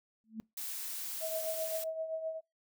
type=tone with exponential growth; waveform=sine; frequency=221 Hz; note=A3; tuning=8 cents sharp; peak=-34 dBFS; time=0.24-0.4 s; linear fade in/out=0 ms; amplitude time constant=33 ms
type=noise; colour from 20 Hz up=blue; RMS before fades=-40 dBFS; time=0.57-1.84 s; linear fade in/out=5 ms
type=tone with tremolo; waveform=sine; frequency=642 Hz; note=E5; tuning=46 cents flat; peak=-32 dBFS; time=1.2-2.41 s; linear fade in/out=50 ms; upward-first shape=triangle; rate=7.7 Hz; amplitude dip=65%
effects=noise-tail reverb RT60 0.2 s tail -23 dB re dry